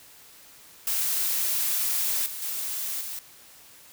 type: noise with level steps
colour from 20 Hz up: blue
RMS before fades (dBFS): -26 / -36 / -31 / -35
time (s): 0.87-3.19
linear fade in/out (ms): 2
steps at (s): 2.26 / 2.42 / 3.01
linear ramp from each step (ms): 2
effects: white hiss -51 dBFS RMS until 3.92 s

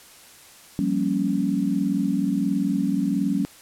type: chord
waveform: sine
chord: G half-diminished seventh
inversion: third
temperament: equal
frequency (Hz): 174.61 / 196 / 233.1 / 277.2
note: F3 / G3 / Bb3 / Db4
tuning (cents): 0 / 0 / 0 / 0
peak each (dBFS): -29 / -24 / -28 / -24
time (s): 0.79-3.45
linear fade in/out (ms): 0
effects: white hiss -48 dBFS RMS until 3.61 s + low-pass 12000 Hz 12 dB/octave

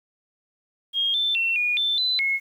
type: tone with pitch steps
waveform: sine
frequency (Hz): 3246 / 3541 / 2709 / 2446 / 3541 / 4015 / 2174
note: G#7 / A7 / E7 / D#7 / A7 / B7 / C#7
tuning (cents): -40 / +10 / +47 / -30 / +10 / +28 / -34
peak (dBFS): -20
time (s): 0.93-2.4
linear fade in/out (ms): 50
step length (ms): 210
effects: 9-bit

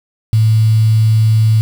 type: tone with quantisation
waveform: sine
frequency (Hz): 110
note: A2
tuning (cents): 0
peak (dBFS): -7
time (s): 0.33-1.61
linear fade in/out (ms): 0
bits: 5
effects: none

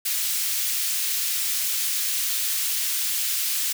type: high-pass noise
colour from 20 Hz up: white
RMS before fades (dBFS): -25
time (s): 0.05-3.73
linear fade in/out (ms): 10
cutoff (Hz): 2400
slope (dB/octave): 12
effects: none

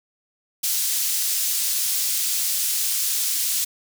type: high-pass noise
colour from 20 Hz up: pink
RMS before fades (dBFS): -23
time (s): 0.63-3.65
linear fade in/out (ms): 10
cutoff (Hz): 5600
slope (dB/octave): 12
effects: none

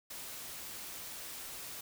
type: noise with ADSR envelope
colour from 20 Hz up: white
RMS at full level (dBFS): -43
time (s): 0.1-1.81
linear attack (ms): 9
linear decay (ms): 5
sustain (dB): -2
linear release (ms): 4
effects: none

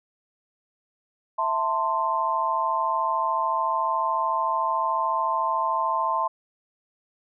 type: chord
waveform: sine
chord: A minor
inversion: second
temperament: equal with one note detuned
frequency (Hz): 659.3 / 892.8 / 1046.5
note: E5 / A5 / C6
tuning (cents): 0 / +25 / 0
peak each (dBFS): -30 / -26 / -24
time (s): 1.38-6.28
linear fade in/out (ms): 10
effects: none

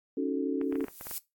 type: chord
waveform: sine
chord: D# half-diminished seventh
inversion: third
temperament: equal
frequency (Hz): 277.2 / 311.1 / 370 / 440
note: C#4 / D#4 / F#4 / A4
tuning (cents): 0 / 0 / 0 / 0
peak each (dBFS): -30 / -36 / -34 / -34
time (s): 0.17-0.85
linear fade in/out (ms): 5
type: clicks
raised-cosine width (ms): 0.5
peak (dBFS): -28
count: 9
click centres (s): 0.614 / 0.725 / 0.756 / 0.807 / 0.842 / 0.883 / 1.011 / 1.069 / 1.112
type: noise with exponential growth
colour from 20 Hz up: violet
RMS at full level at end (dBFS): -32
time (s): 0.62-1.18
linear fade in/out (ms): 0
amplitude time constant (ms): 120
effects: noise-tail reverb RT60 0.2 s tail -19 dB re dry + AAC 64 kbps

